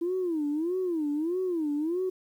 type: tone with vibrato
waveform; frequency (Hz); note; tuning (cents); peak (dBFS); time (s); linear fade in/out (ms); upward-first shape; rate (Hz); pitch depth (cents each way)
sine; 329.6; E4; 0; -25; 0.01-2.1; 10; sine; 1.6; 220
effects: tanh soft clip ceiling -22 dBFS + 10-bit